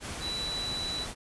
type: tone in noise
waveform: sine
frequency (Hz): 3951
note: B7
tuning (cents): 0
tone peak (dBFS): -32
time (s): 0.2-1.07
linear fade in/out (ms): 50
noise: pink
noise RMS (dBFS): -38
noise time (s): 0-1.15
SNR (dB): +3
effects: resampled to 24000 Hz